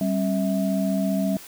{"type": "tone cluster", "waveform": "sine", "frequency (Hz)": [194.1, 269, 650], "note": ["G3", "C4", "E5"], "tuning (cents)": [-17, 48, -24], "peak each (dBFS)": [-22, -27, -28], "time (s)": [0.01, 1.37], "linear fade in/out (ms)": 2, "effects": ["white hiss -43 dBFS RMS until 1.47 s"]}